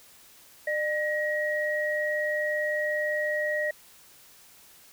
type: tone pair together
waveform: sine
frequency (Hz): 603 / 1897.3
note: D5 / A#6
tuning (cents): +46 / +30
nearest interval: octave + minor sixth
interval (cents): 1984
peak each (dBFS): -28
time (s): 0.67-3.71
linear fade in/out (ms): 5
effects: white hiss -54 dBFS RMS until 4.92 s